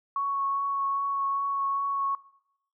sine tone with vibrato, 1108.7 Hz, C#6, in tune, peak -25 dBFS, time 0.16-2.15 s, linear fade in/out 2 ms, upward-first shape triangle, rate 2.5 Hz, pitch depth 12 cents each way, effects noise-tail reverb RT60 0.8 s tail -21 dB re dry

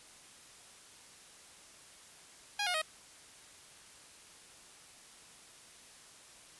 10% pulse tone with pitch steps, 820 / 718 / 628.7 Hz, G#5 / F5 / D#5, -22 / +48 / +18 cents, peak -23 dBFS, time 2.59-2.818 s, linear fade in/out 5 ms, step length 76 ms, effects white hiss -56 dBFS RMS until 6.59 s + resampled to 24000 Hz

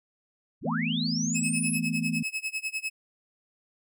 sine linear sweep, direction up, 37.3 to 11530 Hz, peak -30 dBFS, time 0.61-1.8 s, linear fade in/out 50 ms
sine chord, E suspended fourth, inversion none, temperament equal, 164.81 / 220 / 246.9 Hz, E3 / A3 / B3, 0 / 0 / 0 cents, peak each -31 dBFS, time 0.65-2.23 s, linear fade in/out 5 ms
40% pulse tone with tremolo, 2579 Hz, E7, 39 cents flat, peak -26 dBFS, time 1.34-2.9 s, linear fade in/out 20 ms, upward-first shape sine, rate 10 Hz, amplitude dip 95%
effects none

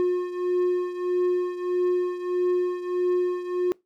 triangle beating tone pair, 358.8 / 360.4 Hz, F4 / F#4, +47 / -45 cents, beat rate 1.6 Hz, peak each -21 / -26 dBFS, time 0-3.72 s, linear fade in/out 0 ms, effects noise-tail reverb RT60 0.2 s tail -23 dB re dry

